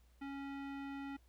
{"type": "tone with low-pass filter", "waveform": "square", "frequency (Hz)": 277.2, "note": "C#4", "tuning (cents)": 0, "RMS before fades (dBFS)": -45, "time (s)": [0.21, 1.17], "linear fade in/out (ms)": 10, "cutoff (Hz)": 2300, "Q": 1.3, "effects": ["added 60 Hz sine -64 dBFS peak until 1.28 s", "pink hiss -75 dBFS RMS until 1.28 s"]}